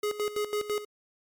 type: tone with tremolo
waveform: square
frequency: 418.4 Hz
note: G#4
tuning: 13 cents sharp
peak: -27 dBFS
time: 0.03-0.85 s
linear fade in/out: 5 ms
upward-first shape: square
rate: 6 Hz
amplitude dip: 75%
effects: MP3 96 kbps